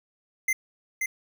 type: tone with echo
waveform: square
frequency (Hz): 2074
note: C7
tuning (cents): -16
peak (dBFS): -22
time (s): 0.48-0.53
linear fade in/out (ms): 5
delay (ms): 530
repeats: 1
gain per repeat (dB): -4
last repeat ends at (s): 1.06
effects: none